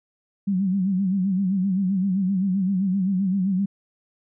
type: tone with vibrato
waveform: sine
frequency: 190.7 Hz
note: G3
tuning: 47 cents flat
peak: -19 dBFS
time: 0.47-3.66 s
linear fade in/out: 10 ms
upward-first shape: sine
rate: 7.7 Hz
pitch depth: 93 cents each way
effects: none